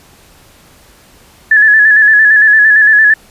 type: tone with vibrato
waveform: sine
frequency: 1721 Hz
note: A6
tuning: 39 cents flat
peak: -3 dBFS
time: 1.51-3.14 s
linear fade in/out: 5 ms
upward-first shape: square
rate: 8.8 Hz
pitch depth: 40 cents each way
effects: pink hiss -43 dBFS RMS until 3.3 s + resampled to 32000 Hz